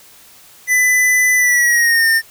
square tone with pitch glide, 2000 to 1812.9 Hz, B6 to A#6, +21 to -49 cents, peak -11 dBFS, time 0.67-2.22 s, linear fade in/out 50 ms, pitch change -170 cents, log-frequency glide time 1.36-2.09 s, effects white hiss -44 dBFS RMS until 2.3 s

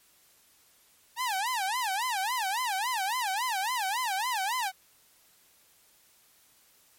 sawtooth tone with vibrato, 880 Hz, A5, in tune, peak -24 dBFS, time 1.16-4.72 s, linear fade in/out 50 ms, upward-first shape sine, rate 3.6 Hz, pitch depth 270 cents each way, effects white hiss -62 dBFS RMS until 6.98 s + MP3 64 kbps

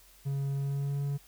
triangle tone with pitch glide, 138.59 to 141.5 Hz, C#3 to C#3, 0 to +36 cents, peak -27 dBFS, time 0.25-1.18 s, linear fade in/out 20 ms, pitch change +36 cents, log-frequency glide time 0.56-1.02 s, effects added 45 Hz sine -61 dBFS peak until 1.27 s + white hiss -59 dBFS RMS until 1.27 s

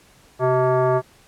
sine tone with frequency modulation, 130.81 Hz, C3, in tune, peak -15 dBFS, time 0.39-1.02 s, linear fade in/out 50 ms, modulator 512 Hz, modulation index 1.7, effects pink hiss -53 dBFS RMS until 1.27 s + low-pass 12000 Hz 12 dB/octave

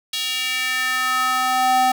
square tone with high-pass filter sweep, 256.1 Hz, C4, 37 cents flat, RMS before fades -20 dBFS, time 0.13-1.92 s, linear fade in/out 5 ms, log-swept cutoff 3400 to 650 Hz, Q 2.7, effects none

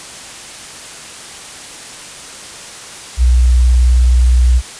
sine tone with vibrato, 61.74 Hz, B1, in tune, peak -6 dBFS, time 3.17-4.62 s, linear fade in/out 50 ms, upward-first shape sine, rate 19 Hz, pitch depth 33 cents each way, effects white hiss -31 dBFS RMS until 4.79 s + resampled to 22050 Hz

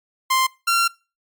sawtooth tone pair in turn, 1046.5 / 1371.6 Hz, C6 / F6, 0 / -32 cents, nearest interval perfect fourth, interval 468 cents, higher second, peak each -12 dBFS, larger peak neither, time 0.3-0.47 / 0.67-0.88 s, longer second, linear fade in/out 10 ms, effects noise-tail reverb RT60 0.3 s tail -23 dB re dry + MP3 96 kbps

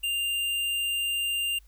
sine tone with hard clipping, 2794 Hz, F7, in tune, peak -27 dBFS, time 0.03-1.59 s, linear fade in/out 10 ms, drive 14 dB, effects added 50 Hz sine -52 dBFS peak until 1.67 s + white hiss -66 dBFS RMS until 1.67 s

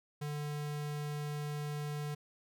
square tone, 147.8 Hz, D3, 11 cents sharp, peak -37 dBFS, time 0.21-2.15 s, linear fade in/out 10 ms, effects none

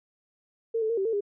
sine tone with pitch steps, 455.6 / 437.9 / 462.1 / 386.9 / 451.6 / 406.6 Hz, A#4 / A4 / A#4 / G4 / A4 / G#4, -40 / -8 / -15 / -23 / +45 / -37 cents, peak -24 dBFS, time 0.74-1.208 s, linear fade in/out 10 ms, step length 78 ms, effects none

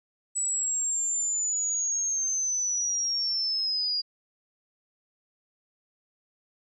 sine linear sweep, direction down, 7902 to 4818 Hz, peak -25 dBFS, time 0.35-4.02 s, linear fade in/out 20 ms, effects none

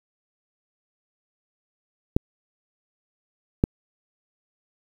clicks, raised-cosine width 3 ms, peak -4 dBFS, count 2, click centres 2.165 / 3.639 s, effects 7-bit

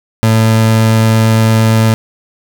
30% pulse tone, 111.4 Hz, A2, 22 cents sharp, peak -4 dBFS, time 0.23-1.94 s, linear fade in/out 0 ms, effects none

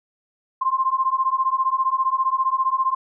sine beating tone pair, 1046.5 / 1061.5 Hz, C6 / C6, 0 / +25 cents, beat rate 15 Hz, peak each -21 / -21 dBFS, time 0.61-2.95 s, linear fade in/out 10 ms, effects none

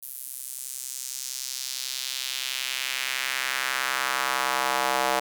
square tone with high-pass filter sweep, 65.41 Hz, C2, in tune, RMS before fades -29 dBFS, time 0.02-5.2 s, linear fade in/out 10 ms, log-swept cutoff 12000 to 690 Hz, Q 1.5, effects none

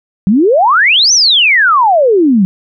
sine exponential two-way sweep, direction up then down, 180 to 6200 to 180 Hz, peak -5 dBFS, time 0.27-2.45 s, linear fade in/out 0 ms, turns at 1.13 s, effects none

